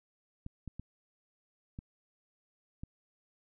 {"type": "clicks", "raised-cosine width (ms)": 5, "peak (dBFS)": -29, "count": 5, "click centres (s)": [0.464, 0.677, 0.796, 1.789, 2.835], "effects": []}